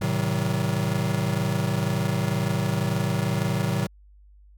square chord, A diminished seventh, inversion none, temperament just, 110 / 132 / 158.4 / 190.08 Hz, A2 / C3 / Eb3 / Gb3, 0 / +16 / +31 / +47 cents, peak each -29 dBFS, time 0.01-3.87 s, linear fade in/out 10 ms, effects added 50 Hz sine -49 dBFS peak until 4.57 s

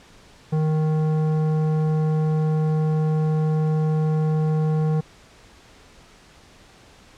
sine tone with tanh clipping, 155.56 Hz, D#3, in tune, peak -20 dBFS, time 0.52-5.01 s, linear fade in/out 10 ms, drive 13 dB, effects pink hiss -50 dBFS RMS until 7.17 s + low-pass 7000 Hz 12 dB/octave

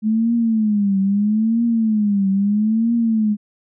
sine tone with vibrato, 213 Hz, G#3, 44 cents sharp, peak -14 dBFS, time 0.02-3.37 s, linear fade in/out 50 ms, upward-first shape triangle, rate 0.77 Hz, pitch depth 180 cents each way, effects none

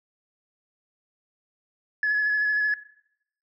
sine tone with vibrato, 1700 Hz, G#6, 40 cents sharp, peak -19 dBFS, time 2.03-2.74 s, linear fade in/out 2 ms, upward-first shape square, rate 13 Hz, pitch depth 15 cents each way, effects noise-tail reverb RT60 0.7 s tail -18 dB re dry + tanh soft clip ceiling -17 dBFS

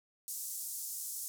white band-pass noise, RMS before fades -41 dBFS, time 0.28-1.28 s, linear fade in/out 0 ms, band 6200 to 14000 Hz, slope 24 dB/octave, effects none

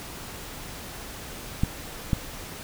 clicks, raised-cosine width 5 ms, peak -9 dBFS, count 2, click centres 1.635 / 2.132 s, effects pink hiss -39 dBFS RMS until 2.63 s

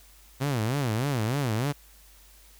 sawtooth tone with vibrato, 124.7 Hz, B2, 17 cents sharp, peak -21 dBFS, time 0.4-1.73 s, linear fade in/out 20 ms, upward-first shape sine, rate 3.3 Hz, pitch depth 270 cents each way, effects added 50 Hz sine -54 dBFS peak until 2.59 s + white hiss -56 dBFS RMS until 2.59 s

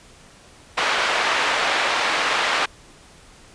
pink band-pass noise, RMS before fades -21 dBFS, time 0.77-2.66 s, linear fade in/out 10 ms, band 800 to 3200 Hz, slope 12 dB/octave, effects pink hiss -48 dBFS RMS until 3.54 s + resampled to 22050 Hz

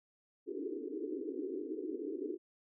white band-pass noise, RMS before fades -40 dBFS, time 0.46-2.38 s, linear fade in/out 50 ms, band 270 to 440 Hz, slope 96 dB/octave, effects none

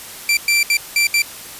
sawtooth tone bursts at uneven times, 2349 Hz, D7, in tune, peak -9 dBFS, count 5, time 0.29-0.37 / 0.48-0.63 / 0.7-0.77 / 0.96-1.07 / 1.14-1.22 s, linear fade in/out 2 ms, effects white hiss -34 dBFS RMS until 1.59 s + resampled to 32000 Hz

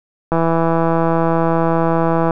click train, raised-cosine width 1 ms, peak -3 dBFS, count 329, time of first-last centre 0.32-2.308 s, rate 165 Hz, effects none

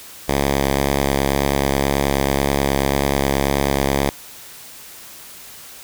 5% pulse tone with vibrato, 69.3 Hz, C#2, in tune, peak -5 dBFS, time 0.28-4.1 s, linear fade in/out 10 ms, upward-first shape sine, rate 1.9 Hz, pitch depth 13 cents each way, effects white hiss -39 dBFS RMS until 5.83 s

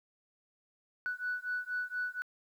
sine beating tone pair, 1480 / 1484.2 Hz, F#6 / F#6, 0 / +5 cents, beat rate 4.2 Hz, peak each -36 / -36 dBFS, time 1.06-2.22 s, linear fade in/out 0 ms, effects tanh soft clip ceiling -27 dBFS + 11-bit

